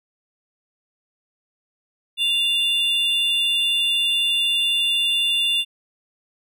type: tone pair together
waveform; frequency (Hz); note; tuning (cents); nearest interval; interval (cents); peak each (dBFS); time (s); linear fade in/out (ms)
triangle; 2794 / 3518; F7 / A7; 0 / -1; major third; 399; -19; 2.17-5.65; 50
effects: none